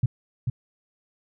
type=tone with echo; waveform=sine; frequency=123.47 Hz; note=B2; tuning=in tune; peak=-16 dBFS; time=0.03-0.06 s; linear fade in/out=5 ms; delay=440 ms; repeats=1; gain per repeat=-5 dB; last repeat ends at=0.5 s; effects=none